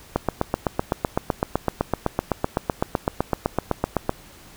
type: click train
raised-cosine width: 1 ms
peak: -5 dBFS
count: 32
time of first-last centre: 0.16-4.094 s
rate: 7.88 Hz
effects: pink hiss -47 dBFS RMS until 4.56 s